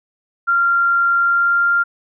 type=tone with pitch glide; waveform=sine; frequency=1385 to 1393.8 Hz; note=F6 to F6; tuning=-15 to -4 cents; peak=-12 dBFS; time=0.47-1.84 s; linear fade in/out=20 ms; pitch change=+11 cents; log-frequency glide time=1.17-1.72 s; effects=none